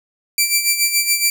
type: tone with tremolo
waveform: 10% pulse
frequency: 2341 Hz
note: D7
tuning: 6 cents flat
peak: -3 dBFS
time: 0.38-1.3 s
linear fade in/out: 2 ms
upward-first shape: sine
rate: 7.1 Hz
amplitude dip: 65%
effects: none